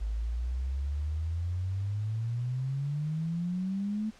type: exponential sweep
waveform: sine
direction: up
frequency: 51.91 to 220 Hz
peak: -29 dBFS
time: 0-4.11 s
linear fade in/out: 20 ms
effects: pink hiss -57 dBFS RMS until 4.19 s + low-pass 7000 Hz 12 dB/octave